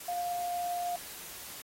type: tone in noise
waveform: sine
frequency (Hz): 705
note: F5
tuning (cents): +16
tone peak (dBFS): -31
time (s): 0.08-0.96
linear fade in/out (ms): 5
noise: white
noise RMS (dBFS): -45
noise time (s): 0-1.62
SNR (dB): +11
effects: AAC 48 kbps